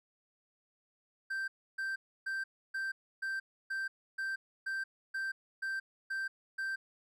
triangle tone bursts, 1566 Hz, G6, 2 cents flat, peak -32 dBFS, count 12, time 1.3-6.76 s, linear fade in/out 10 ms, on 180 ms, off 300 ms, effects none

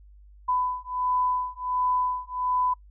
sine beating tone pair, 1000 / 1001.4 Hz, B5 / B5, +21 / +24 cents, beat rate 1.4 Hz, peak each -27 dBFS, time 0.48-2.74 s, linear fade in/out 10 ms, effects noise-tail reverb RT60 0.1 s tail -25 dB re dry + added 50 Hz sine -48 dBFS peak until 2.9 s

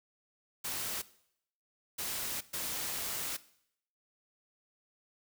white noise bursts at uneven times, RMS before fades -37 dBFS, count 3, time 0.64-1.02 / 1.98-2.41 / 2.53-3.37 s, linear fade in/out 10 ms, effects noise-tail reverb RT60 0.7 s tail -18 dB re dry

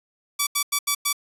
5% pulse tone bursts at uneven times, 1150 Hz, D6, 37 cents flat, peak -8 dBFS, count 5, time 0.39-0.47 / 0.55-0.63 / 0.72-0.79 / 0.87-0.95 / 1.05-1.13 s, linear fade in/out 10 ms, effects resampled to 32000 Hz

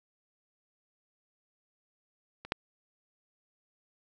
clicks, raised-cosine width 0.3 ms, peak -27 / -12 dBFS, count 2, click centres 2.45 / 2.521 s, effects none

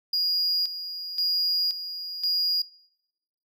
triangle tone with tremolo, 4864 Hz, D#8, 40 cents flat, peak -21 dBFS, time 0.13-2.62 s, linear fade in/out 5 ms, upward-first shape square, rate 0.95 Hz, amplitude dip 70%, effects noise-tail reverb RT60 0.9 s tail -24 dB re dry

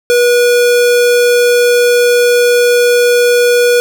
square tone, 484.4 Hz, B4, 34 cents flat, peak -7 dBFS, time 0.1-3.8 s, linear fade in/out 0 ms, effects none

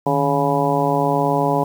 harmonic tone with a mistuned harmonic, 140.6 Hz, C#3, 25 cents sharp, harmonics 1 / 2 / 3 / 4 / 5 / 6 / 7, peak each -23 / -23 / -23 / -23 / -23 / -23 / -23 dBFS, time 0.06-1.64 s, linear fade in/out 5 ms, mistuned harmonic 1, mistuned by +150 cents, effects 7-bit

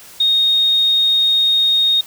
sine tone, 3716 Hz, A#7, 6 cents flat, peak -11 dBFS, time 0.2-2.01 s, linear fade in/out 5 ms, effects white hiss -40 dBFS RMS until 2.06 s

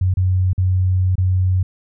sine tone with dropouts, 92.5 Hz, F#2, in tune, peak -13 dBFS, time 0.01-1.63 s, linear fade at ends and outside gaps 5 ms, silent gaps 0.14-0.17 / 0.532-0.579 / 1.155-1.18 s, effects none

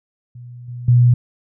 sine tone with level steps, 121.9 Hz, B2, 22 cents flat, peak -33 / -27 / -8 dBFS, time 0.35-1.14 s, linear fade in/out 5 ms, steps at 0.68 / 0.88 s, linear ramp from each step 5 ms, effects none

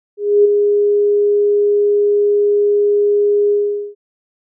sine tone with ADSR envelope, 411.1 Hz, G#4, 18 cents flat, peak -5 dBFS, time 0.17-3.95 s, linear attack 280 ms, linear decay 9 ms, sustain -5 dB, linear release 440 ms, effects none

